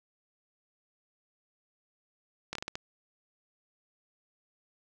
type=slowing click train; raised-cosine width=0.2 ms; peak=-18 dBFS; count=6; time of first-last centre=2.53-2.755 s; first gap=23 ms; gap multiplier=1.34; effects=none